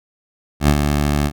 15% pulse tone with ADSR envelope, 73.1 Hz, D2, 7 cents flat, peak -3 dBFS, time 0.6-1.32 s, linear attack 83 ms, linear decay 66 ms, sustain -6 dB, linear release 62 ms, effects none

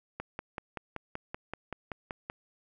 click train, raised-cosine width 0.5 ms, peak -21 dBFS, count 12, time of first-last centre 0.2-2.299 s, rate 5.24 Hz, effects none

